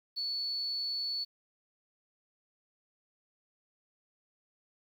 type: tone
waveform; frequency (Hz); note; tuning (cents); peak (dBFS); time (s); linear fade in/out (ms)
sine; 4435; C#8; 0; -32; 0.16-1.25; 20
effects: 10-bit